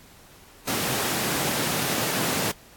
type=high-pass noise; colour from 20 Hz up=pink; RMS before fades=-26 dBFS; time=0.67-2.52 s; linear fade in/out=10 ms; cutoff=120 Hz; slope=24 dB/octave; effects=pink hiss -51 dBFS RMS until 2.76 s + AAC 64 kbps

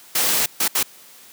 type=noise bursts at uneven times; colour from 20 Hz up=white; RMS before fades=-19 dBFS; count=3; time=0.15-0.46 / 0.6-0.68 / 0.75-0.83 s; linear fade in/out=5 ms; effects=white hiss -46 dBFS RMS until 1.32 s + high-pass 150 Hz 12 dB/octave

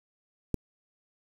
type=click; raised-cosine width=3 ms; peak=-14 dBFS; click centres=0.543 s; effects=7-bit

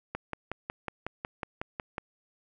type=click train; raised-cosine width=0.5 ms; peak=-18 dBFS; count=11; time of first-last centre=0.15-1.982 s; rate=5.46 Hz; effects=none

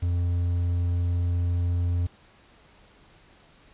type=tone with quantisation; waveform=triangle; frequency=87.31 Hz; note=F2; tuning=in tune; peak=-20 dBFS; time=0.02-2.07 s; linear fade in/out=10 ms; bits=8; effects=pink hiss -56 dBFS RMS until 3.73 s + resampled to 8000 Hz

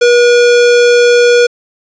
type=tone; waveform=square; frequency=482 Hz; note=B4; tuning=42 cents flat; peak=-5 dBFS; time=0.01-1.47 s; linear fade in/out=10 ms; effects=resampled to 16000 Hz + 7-bit

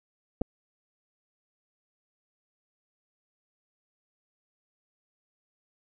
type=clicks; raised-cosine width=2 ms; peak=-21 / -14 dBFS; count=2; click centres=0.413 / 0.417 s; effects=none

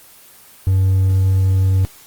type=tone with hard clipping; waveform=triangle; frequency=95 Hz; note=F#2; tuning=46 cents sharp; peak=-12 dBFS; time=0.67-1.85 s; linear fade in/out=0 ms; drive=5 dB; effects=white hiss -44 dBFS RMS until 2.06 s + Opus 24 kbps

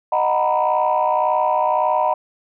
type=chord; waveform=sine; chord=B major seventh; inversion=first; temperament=just; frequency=617.4 / 740.8 / 926 / 987.8 Hz; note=D#5 / F#5 / A#5 / B5; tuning=-14 / +2 / -12 / 0 cents; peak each=-20 dBFS; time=0.12-2.14 s; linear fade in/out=5 ms; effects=tanh soft clip ceiling -8 dBFS

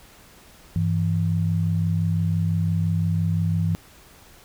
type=tone pair together; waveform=sine; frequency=98.94 / 164.81 Hz; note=G2 / E3; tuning=+17 / 0 cents; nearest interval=major sixth; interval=883 cents; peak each=-22 dBFS; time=0.76-3.75 s; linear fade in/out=0 ms; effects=pink hiss -50 dBFS RMS until 4.44 s

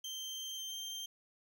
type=tone with pitch glide; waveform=30% pulse; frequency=3136 to 3156 Hz; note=G7 to G7; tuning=0 to +11 cents; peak=-38 dBFS; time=0.04-1.06 s; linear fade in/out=5 ms; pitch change=+11 cents; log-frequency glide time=0.29-0.8 s; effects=none

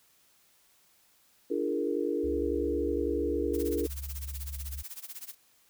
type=chord; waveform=sine; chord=Bb dominant seventh; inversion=first; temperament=equal with one note detuned; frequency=293.7 / 342.6 / 415.3 / 466.2 Hz; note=D4 / F4 / Ab4 / Bb4; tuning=0 / -33 / 0 / 0 cents; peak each=-33 dBFS; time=1.5-3.87 s; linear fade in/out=10 ms
type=tone with vibrato; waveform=sine; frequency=69.3 Hz; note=C#2; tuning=in tune; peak=-36 dBFS; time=2.23-4.83 s; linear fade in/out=20 ms; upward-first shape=sine; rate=10 Hz; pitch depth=9 cents each way
type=noise with tremolo; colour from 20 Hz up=blue; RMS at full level=-40 dBFS; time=3.53-5.35 s; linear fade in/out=20 ms; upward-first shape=sine; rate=16 Hz; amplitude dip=90%
effects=white hiss -65 dBFS RMS until 5.69 s

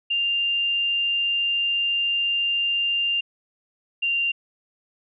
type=tone pair in turn; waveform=sine; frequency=2794 / 2780 Hz; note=F7 / F7; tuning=0 / -9 cents; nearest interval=unison; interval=9 cents; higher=first; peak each=-20 dBFS; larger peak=neither; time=0.1-3.21 / 4.02-4.32 s; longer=first; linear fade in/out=10 ms; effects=none

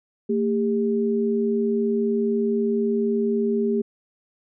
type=tone pair together; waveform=sine; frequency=226.3 / 402.4 Hz; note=A3 / G4; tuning=+49 / +45 cents; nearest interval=minor seventh; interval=996 cents; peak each=-22 dBFS; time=0.29-3.82 s; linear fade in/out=10 ms; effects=none

